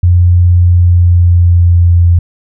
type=tone with pitch glide; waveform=sine; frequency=88.3 to 86.38 Hz; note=F2 to F2; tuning=+20 to -18 cents; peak=-3 dBFS; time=0.03-2.19 s; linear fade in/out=5 ms; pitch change=-38 cents; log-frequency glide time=0.61-2.05 s; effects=none